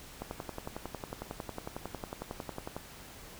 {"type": "click train", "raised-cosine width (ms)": 1, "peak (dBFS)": -23, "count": 29, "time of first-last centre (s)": [0.22, 2.765], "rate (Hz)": 11, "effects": ["pink hiss -50 dBFS RMS until 3.39 s"]}